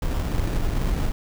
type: noise with sample-and-hold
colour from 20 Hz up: brown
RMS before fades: -23 dBFS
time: 0.02-1.12 s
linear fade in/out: 5 ms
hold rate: 2100 Hz
effects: none